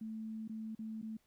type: tone with dropouts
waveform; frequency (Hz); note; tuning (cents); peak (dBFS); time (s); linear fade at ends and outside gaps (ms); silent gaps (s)
sine; 220; A3; 0; -40; 0.01-1.17; 5; 0.478-0.494 / 0.751-0.79 / 1.016-1.026
effects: pink hiss -75 dBFS RMS until 1.26 s